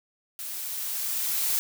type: noise with level ramp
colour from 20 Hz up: blue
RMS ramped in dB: -36 to -25 dBFS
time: 0.39-1.59 s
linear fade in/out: 0 ms
effects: none